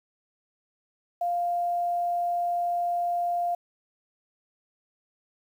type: tone with quantisation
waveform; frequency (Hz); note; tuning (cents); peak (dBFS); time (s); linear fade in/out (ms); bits
sine; 698.5; F5; 0; -24; 1.21-3.55; 5; 9
effects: none